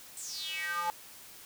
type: tone with high-pass filter sweep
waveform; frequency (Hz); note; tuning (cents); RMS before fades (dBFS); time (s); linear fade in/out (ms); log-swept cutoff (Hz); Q
square; 173.6; F3; -10; -36; 0.17-0.9; 0; 8500 to 840; 6.9
effects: white hiss -51 dBFS RMS until 1.45 s